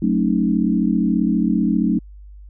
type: chord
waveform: sine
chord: D# half-diminished seventh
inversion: first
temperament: equal with one note detuned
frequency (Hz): 185 / 220 / 272.7 / 311.1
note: F#3 / A3 / C#4 / D#4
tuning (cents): 0 / 0 / -28 / 0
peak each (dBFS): -20 / -19 / -22 / -22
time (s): 0.02-1.99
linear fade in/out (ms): 5
effects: added 50 Hz sine -37 dBFS peak until 2.49 s